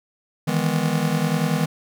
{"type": "chord", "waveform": "square", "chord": "E major seventh", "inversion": "third", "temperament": "just", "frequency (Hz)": [154.51, 164.81, 206, 247.2], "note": ["D#3", "E3", "G#3", "B3"], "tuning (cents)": [-12, 0, -14, 2], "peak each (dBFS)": [-25, -24, -27, -28], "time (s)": [0.47, 1.66], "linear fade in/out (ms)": 10, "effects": []}